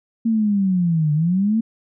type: linear two-way sweep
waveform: sine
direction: down then up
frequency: 230.2 to 146.83 to 230.2 Hz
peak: -15 dBFS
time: 0.25-1.61 s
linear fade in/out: 10 ms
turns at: 1.13 s
effects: none